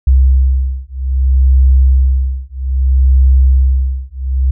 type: beating tone pair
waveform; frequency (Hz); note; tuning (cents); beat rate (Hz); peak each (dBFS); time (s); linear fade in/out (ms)
sine; 65.2 / 65.82; C2 / C2; -5 / +11; 0.62; -10; 0.07-4.51; 5
effects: none